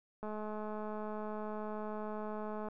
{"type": "click train", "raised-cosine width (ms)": 1, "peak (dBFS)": -29, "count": 524, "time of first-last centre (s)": [0.23, 2.685], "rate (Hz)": 213, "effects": []}